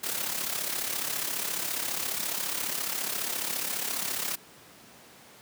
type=noise with amplitude modulation; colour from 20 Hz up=white; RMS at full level=-29 dBFS; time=0.03-4.36 s; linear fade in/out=10 ms; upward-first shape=sine; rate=34.6 Hz; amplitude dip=60%; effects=pink hiss -52 dBFS RMS until 5.41 s + high-pass 150 Hz 12 dB/octave